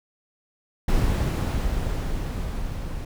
brown noise with level ramp, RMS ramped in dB -20 to -32 dBFS, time 0.88-3.05 s, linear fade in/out 5 ms, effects none

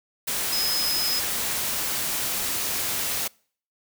sine tone in noise, 5090 Hz, D#8, 39 cents sharp, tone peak -24 dBFS, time 0.52-1.2 s, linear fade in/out 10 ms, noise white, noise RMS -27 dBFS, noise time 0.27-3.28 s, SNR 0 dB, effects noise-tail reverb RT60 0.5 s tail -26 dB re dry

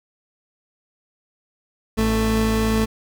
30% pulse tone pair together, 54.58 / 220.8 Hz, A1 / A3, -13 / +6 cents, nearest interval 2 octaves, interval 2419 cents, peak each -20 / -16 dBFS, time 1.97-2.86 s, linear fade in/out 20 ms, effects none

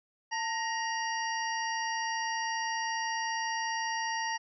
harmonic tone with a mistuned harmonic, 940 Hz, A#5, 14 cents sharp, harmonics 1 / 2 / 3 / 5 / 6, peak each -33 / -35 / -42 / -44 / -41 dBFS, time 0.31-4.38 s, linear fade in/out 20 ms, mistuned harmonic 1, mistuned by -80 cents, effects none

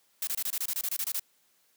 blue noise bursts, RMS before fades -31 dBFS, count 13, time 0.22-1.196 s, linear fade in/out 2 ms, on 52 ms, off 25 ms, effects white hiss -68 dBFS RMS until 1.76 s + high-pass 150 Hz 12 dB/octave

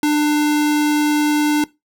square tone, 298.3 Hz, D4, 27 cents sharp, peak -14 dBFS, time 0.03-1.64 s, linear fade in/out 2 ms, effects noise-tail reverb RT60 0.2 s tail -20 dB re dry

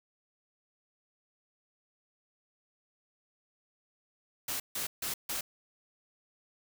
white noise bursts, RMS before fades -35 dBFS, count 4, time 4.48-5.41 s, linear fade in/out 5 ms, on 120 ms, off 150 ms, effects none

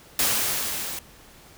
white noise with level ramp, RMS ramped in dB -21 to -33 dBFS, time 0.19-0.99 s, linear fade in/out 2 ms, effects pink hiss -50 dBFS RMS until 1.57 s

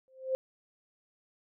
sine tone with exponential growth, 523.3 Hz, C5, in tune, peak -24 dBFS, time 0.08-0.35 s, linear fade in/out 0 ms, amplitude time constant 57 ms, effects none

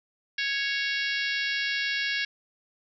harmonic tone, 554 Hz, C#5, 1 cent flat, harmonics 3 / 4 / 5 / 6 / 7 / 8 / 9 / 10, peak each -30 / -32 / -34 / -36 / -37 / -38 / -39 / -40 dBFS, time 0.38-2.25 s, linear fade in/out 5 ms, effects none

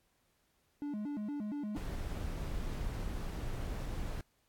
triangle tone with vibrato, 246.9 Hz, B3, in tune, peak -34 dBFS, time 0.82-1.77 s, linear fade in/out 0 ms, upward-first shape square, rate 4.3 Hz, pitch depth 280 cents each way
brown noise, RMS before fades -38 dBFS, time 1.76-4.21 s, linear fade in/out 2 ms
effects pink hiss -75 dBFS RMS until 4.48 s + AAC 64 kbps

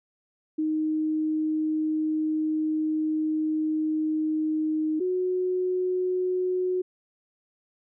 sine tone pair in turn, 311.1 / 366.5 Hz, D#4 / F#4, 0 / -16 cents, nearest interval minor third, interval 284 cents, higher second, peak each -23 dBFS, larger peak neither, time 0.58-5 / 5-6.82 s, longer first, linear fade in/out 10 ms, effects none

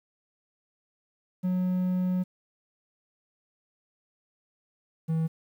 triangle tone pair in turn, 182.8 / 161.45 Hz, F#3 / E3, -21 / -36 cents, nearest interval major second, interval 215 cents, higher first, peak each -22 dBFS, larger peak neither, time 1.43-2.24 / 5.08-5.28 s, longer first, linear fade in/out 20 ms, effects 10-bit

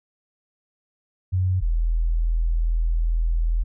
sine tone pair in turn, 92.5 / 41.2 Hz, F#2 / E1, 0 / 0 cents, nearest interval octave + major second, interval 1400 cents, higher first, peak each -18 dBFS, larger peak neither, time 1.32-1.61 / 1.61-3.64 s, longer second, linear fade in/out 20 ms, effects none

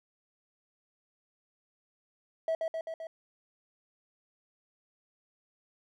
triangle tone with echo, 649 Hz, E5, 27 cents flat, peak -24 dBFS, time 2.48-2.55 s, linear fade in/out 2 ms, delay 130 ms, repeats 4, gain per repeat -3 dB, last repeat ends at 3.07 s, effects tanh soft clip ceiling -22 dBFS

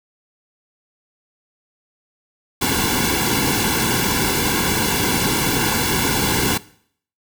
pink noise with comb filter, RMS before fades -19 dBFS, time 2.61-6.58 s, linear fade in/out 10 ms, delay 1.6 ms, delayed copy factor -0.95, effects noise-tail reverb RT60 0.6 s tail -20 dB re dry

